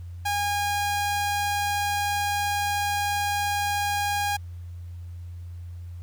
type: tone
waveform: sawtooth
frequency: 817 Hz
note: G#5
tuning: 29 cents flat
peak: -20 dBFS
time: 0.25-4.37 s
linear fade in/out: 10 ms
effects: added 87 Hz sine -35 dBFS peak until 6.02 s + pink hiss -62 dBFS RMS until 6.02 s